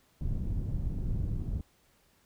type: low-pass noise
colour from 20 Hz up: pink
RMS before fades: -32 dBFS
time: 0.21-1.61 s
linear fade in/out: 2 ms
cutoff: 140 Hz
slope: 12 dB/octave
effects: pink hiss -67 dBFS RMS until 2.25 s